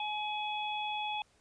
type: harmonic tone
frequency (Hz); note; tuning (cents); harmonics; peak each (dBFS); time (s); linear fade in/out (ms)
845; G#5; +30; 1 / 3 / 4; -35 / -40 / -40; 0-1.22; 2
effects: pink hiss -68 dBFS RMS until 1.4 s + resampled to 22050 Hz